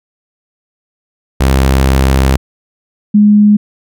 sawtooth / sine tone pair in turn, 66.5 / 208.2 Hz, C2 / G#3, +29 / +5 cents, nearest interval octave + minor sixth, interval 1976 cents, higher second, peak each -3 dBFS, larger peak neither, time 1.4-2.37 / 3.14-3.57 s, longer first, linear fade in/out 10 ms, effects none

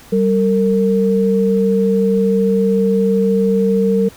sine tone pair together, 193.8 / 456.6 Hz, G3 / A#4, -20 / -36 cents, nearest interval octave + minor third, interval 1484 cents, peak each -14 dBFS, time 0.12-4.09 s, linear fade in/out 10 ms, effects pink hiss -42 dBFS RMS until 4.16 s

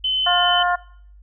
sine tone, 3046 Hz, F#7, 50 cents sharp, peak -18 dBFS, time 0.04-0.63 s, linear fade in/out 5 ms
harmonic tone, 354.5 Hz, F4, 26 cents sharp, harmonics 2 / 3 / 4 / 5, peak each -19 / -23 / -23 / -28 dBFS, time 0.26-0.76 s, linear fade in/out 10 ms
effects noise-tail reverb RT60 0.6 s tail -22 dB re dry + added 50 Hz sine -43 dBFS peak until 1.22 s

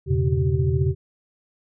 sine tone cluster, 84.2 / 102.8 / 125.2 / 139.7 / 383.9 Hz, E2 / G#2 / B2 / C#3 / G4, +37 / -17 / +24 / +14 / -36 cents, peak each -23 / -29 / -23 / -23 / -27 dBFS, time 0.06-0.95 s, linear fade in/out 50 ms, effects none

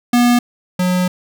square tone pair in turn, 242.1 / 181.37 Hz, B3 / F#3, -34 / -34 cents, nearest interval perfect fourth, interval 500 cents, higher first, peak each -10 / -14 dBFS, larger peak first, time 0.13-0.39 / 0.79-1.08 s, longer second, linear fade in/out 5 ms, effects none

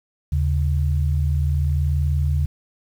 sine tone pair together, 77.9 / 138.59 Hz, D#2 / C#3, +3 / 0 cents, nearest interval minor seventh, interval 997 cents, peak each -18 / -23 dBFS, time 0.32-2.46 s, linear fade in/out 5 ms, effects 8-bit

